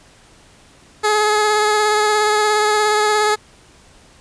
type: tone with vibrato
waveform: 15% pulse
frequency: 423.5 Hz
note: G#4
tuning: 34 cents sharp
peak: -7 dBFS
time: 1.03-3.36 s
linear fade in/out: 20 ms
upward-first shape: sine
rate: 17 Hz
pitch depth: 20 cents each way
effects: pink hiss -48 dBFS RMS until 4.2 s + resampled to 22050 Hz